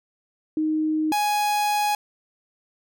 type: tone pair in turn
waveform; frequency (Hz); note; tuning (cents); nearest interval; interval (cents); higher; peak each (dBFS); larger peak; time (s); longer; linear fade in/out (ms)
sine / 45% pulse; 311.1 / 832.8; D#4 / G#5; 0 / +5; octave + perfect fourth; 1705; second; -20; neither; 0.57-1.12 / 1.12-1.95; second; 2
effects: none